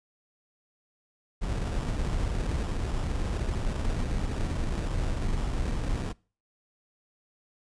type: noise with sample-and-hold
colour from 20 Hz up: brown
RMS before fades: -29 dBFS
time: 1.41-6.13 s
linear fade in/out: 20 ms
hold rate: 2100 Hz
effects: noise-tail reverb RT60 0.4 s tail -25 dB re dry + resampled to 22050 Hz